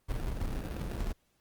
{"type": "noise with sample-and-hold", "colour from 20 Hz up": "brown", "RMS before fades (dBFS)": -34, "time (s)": [0.08, 1.13], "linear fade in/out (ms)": 20, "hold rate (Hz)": 1050, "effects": ["pink hiss -73 dBFS RMS until 1.4 s", "Opus 24 kbps"]}